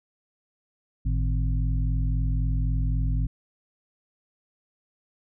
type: harmonic tone with a mistuned harmonic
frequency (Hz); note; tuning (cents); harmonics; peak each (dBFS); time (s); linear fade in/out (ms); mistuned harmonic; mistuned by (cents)
51.91; G#1; 0; 1 / 2 / 3 / 5; -23 / -28 / -32 / -38; 1.05-3.27; 10; 2; +130
effects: none